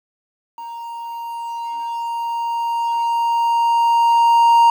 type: tone with level ramp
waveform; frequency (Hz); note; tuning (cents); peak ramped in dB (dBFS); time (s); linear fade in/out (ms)
triangle; 932.3; A#5; 0; -27 to -6; 0.58-4.7; 2
effects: 8-bit